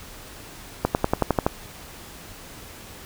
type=accelerating click train; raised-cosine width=1 ms; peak=-4 dBFS; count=8; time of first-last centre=0.85-1.465 s; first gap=99 ms; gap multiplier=0.96; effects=pink hiss -42 dBFS RMS until 3.05 s